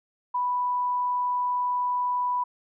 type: tone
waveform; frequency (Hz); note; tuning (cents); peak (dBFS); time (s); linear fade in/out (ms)
sine; 987.8; B5; 0; -23; 0.34-2.44; 10
effects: none